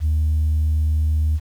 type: tone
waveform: sine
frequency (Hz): 77.2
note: D#2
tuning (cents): -13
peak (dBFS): -14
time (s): 0-1.4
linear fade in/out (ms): 50
effects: tanh soft clip ceiling -13 dBFS + 8-bit